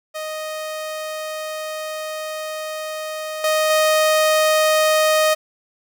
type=tone with level steps; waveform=sawtooth; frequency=622.3 Hz; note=D#5; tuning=in tune; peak=-22 / -12 / -10 dBFS; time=0.14-5.35 s; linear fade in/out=20 ms; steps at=3.44 / 3.7 s; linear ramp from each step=2 ms; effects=none